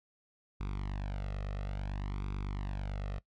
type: tone with flanger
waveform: sawtooth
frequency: 49 Hz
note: G1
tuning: in tune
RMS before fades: -37 dBFS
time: 0.6-3.19 s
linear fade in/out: 10 ms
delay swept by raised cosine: 0.83 to 1.58 ms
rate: 0.58 Hz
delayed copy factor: +0.8
effects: noise-tail reverb RT60 0.1 s tail -19 dB re dry + low-pass 4000 Hz 12 dB/octave